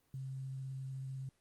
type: tone with quantisation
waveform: sine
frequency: 133 Hz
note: C3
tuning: 29 cents sharp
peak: -40 dBFS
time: 0.14-1.29 s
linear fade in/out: 2 ms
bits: 11
effects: pink hiss -75 dBFS RMS until 1.4 s + Opus 24 kbps